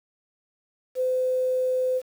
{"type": "tone", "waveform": "sine", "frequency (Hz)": 511, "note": "C5", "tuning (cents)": -41, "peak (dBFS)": -21, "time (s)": [0.95, 2.02], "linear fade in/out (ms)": 50, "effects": ["8-bit"]}